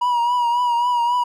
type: tone with vibrato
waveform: triangle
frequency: 963 Hz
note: B5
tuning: 44 cents flat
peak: -14 dBFS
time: 0.01-1.24 s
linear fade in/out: 10 ms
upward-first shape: triangle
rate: 3.7 Hz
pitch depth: 53 cents each way
effects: none